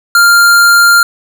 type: tone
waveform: square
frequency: 1396.9 Hz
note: F6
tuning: in tune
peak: -4 dBFS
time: 0.15-1.03 s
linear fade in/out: 2 ms
effects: none